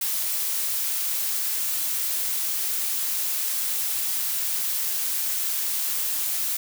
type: noise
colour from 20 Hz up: blue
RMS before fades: -26 dBFS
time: 0.01-6.57 s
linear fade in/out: 5 ms
effects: none